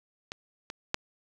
clicks, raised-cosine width 0.2 ms, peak -19 / -20 / -9 dBFS, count 3, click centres 0.319 / 0.701 / 0.944 s, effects none

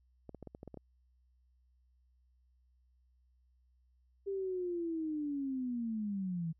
clicks, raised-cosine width 2 ms, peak -33 dBFS, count 9, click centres 0.293 / 0.347 / 0.427 / 0.473 / 0.549 / 0.631 / 0.677 / 0.743 / 0.773 s
sine linear sweep, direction down, 398.3 to 158.7 Hz, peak -34 dBFS, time 4.26-6.53 s, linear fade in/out 20 ms
effects added 62 Hz sine -67 dBFS peak until 6.59 s

